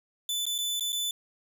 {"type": "tone with dropouts", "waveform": "sawtooth", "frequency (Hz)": 3500, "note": "A7", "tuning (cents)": -10, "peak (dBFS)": -25, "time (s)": [0.29, 1.11], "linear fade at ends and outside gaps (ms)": 2, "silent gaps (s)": [[0.455, 0.465], [0.581, 0.586], [0.797, 0.807], [0.922, 0.928]], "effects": []}